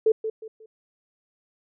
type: tone with echo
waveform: sine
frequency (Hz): 440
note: A4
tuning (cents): 0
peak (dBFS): -15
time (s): 0.06-0.12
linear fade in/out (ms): 5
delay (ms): 180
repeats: 3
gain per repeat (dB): -10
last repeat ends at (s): 0.66
effects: none